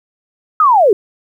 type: linear sweep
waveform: sine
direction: down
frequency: 1301 to 362.6 Hz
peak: -6 dBFS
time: 0.6-0.93 s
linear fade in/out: 2 ms
effects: 8-bit